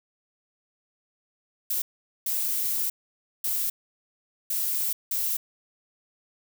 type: noise bursts at uneven times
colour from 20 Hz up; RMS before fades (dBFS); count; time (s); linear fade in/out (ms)
violet; -27; 5; 1.7-1.82 / 2.26-2.9 / 3.44-3.7 / 4.5-4.93 / 5.11-5.37; 5
effects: none